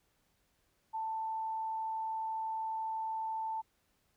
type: tone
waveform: sine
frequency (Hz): 886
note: A5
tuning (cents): +12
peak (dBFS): -34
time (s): 0.93-3.62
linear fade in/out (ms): 20
effects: pink hiss -75 dBFS RMS until 4.16 s